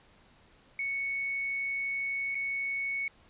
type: tone with dropouts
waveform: sine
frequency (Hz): 2217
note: C#7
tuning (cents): 0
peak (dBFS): -30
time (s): 0.79-3.08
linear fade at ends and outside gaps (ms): 2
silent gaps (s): 2.347-2.352
effects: pink hiss -61 dBFS RMS until 3.29 s + resampled to 8000 Hz